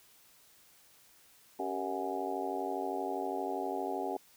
harmonic tone with a mistuned harmonic, 92.5 Hz, F#2, in tune, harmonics 3 / 4 / 5 / 6 / 7 / 8 / 9, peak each -41 / -38 / -43 / -47 / -42 / -39 / -40 dBFS, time 1.59-4.17 s, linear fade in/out 5 ms, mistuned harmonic 4, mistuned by +82 cents, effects white hiss -62 dBFS RMS until 4.36 s

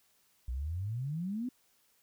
sine exponential sweep, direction up, 58.27 to 260 Hz, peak -33 dBFS, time 0.48-1.49 s, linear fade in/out 5 ms, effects white hiss -70 dBFS RMS until 2.02 s

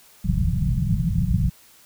white low-pass noise, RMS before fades -21 dBFS, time 0.24-1.5 s, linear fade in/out 10 ms, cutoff 190 Hz, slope 96 dB/octave, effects white hiss -52 dBFS RMS until 1.85 s

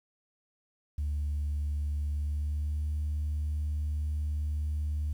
sine tone with pitch glide, 73.42 to 75.14 Hz, D2 to D2, 0 to +40 cents, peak -27 dBFS, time 0.98-5.13 s, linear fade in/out 5 ms, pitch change +40 cents, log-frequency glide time 2.14-2.89 s, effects tanh soft clip ceiling -26 dBFS + 10-bit

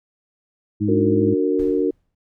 harmonic tone, 104.4 Hz, G#2, 10 cents sharp, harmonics 1 / 2 / 3, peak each -23 / -22 / -21 dBFS, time 0.8-1.35 s, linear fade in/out 20 ms
sine chord, D augmented, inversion none, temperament just, 293.7 / 367.1 / 458.9 Hz, D4 / F#4 / A#4, 0 / -14 / -27 cents, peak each -21 dBFS, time 0.88-1.91 s, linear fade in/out 10 ms
brown noise with exponential decay, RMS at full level -34 dBFS, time 1.59-2.15 s, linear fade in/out 5 ms, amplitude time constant 120 ms
effects none

